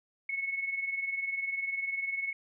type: tone pair together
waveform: sine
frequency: 2197 / 2217 Hz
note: C#7 / C#7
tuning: -16 / 0 cents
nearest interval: unison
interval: 16 cents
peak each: -32 / -38 dBFS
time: 0.29-2.33 s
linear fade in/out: 5 ms
effects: none